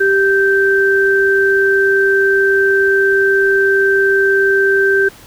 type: tone pair together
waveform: sine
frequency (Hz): 392 / 1560.8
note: G4 / G6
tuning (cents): 0 / -8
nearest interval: 2 octaves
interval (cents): 2392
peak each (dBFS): -12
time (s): 0-5.09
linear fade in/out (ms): 10
effects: pink hiss -40 dBFS RMS until 5.26 s